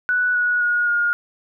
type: tone with pitch steps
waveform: sine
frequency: 1480 / 1461.3 / 1442.9 / 1424.6 Hz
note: F#6 / F#6 / F#6 / F6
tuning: 0 / -22 / -44 / +34 cents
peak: -16 dBFS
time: 0.09-1.13 s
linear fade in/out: 0 ms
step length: 260 ms
effects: none